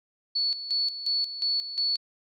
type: tone with tremolo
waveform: sine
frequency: 4430 Hz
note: C#8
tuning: 2 cents flat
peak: -23 dBFS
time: 0.35-1.97 s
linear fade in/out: 10 ms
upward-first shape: square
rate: 2.8 Hz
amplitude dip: 70%
effects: none